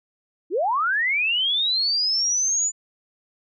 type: linear sweep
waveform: sine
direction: up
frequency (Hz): 293.7 to 7040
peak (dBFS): -19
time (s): 0.5-2.72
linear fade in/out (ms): 50
effects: none